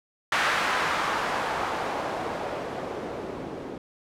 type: noise with low-pass filter sweep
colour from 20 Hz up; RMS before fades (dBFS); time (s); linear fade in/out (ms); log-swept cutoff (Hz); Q
blue; -29; 0.32-3.78; 2; 1600 to 360; 1.2
effects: none